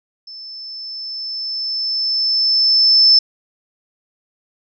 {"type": "tone with level ramp", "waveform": "sine", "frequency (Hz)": 5274, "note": "E8", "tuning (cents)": 0, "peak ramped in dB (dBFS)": [-32, -6], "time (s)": [0.27, 3.19], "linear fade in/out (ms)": 5, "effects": []}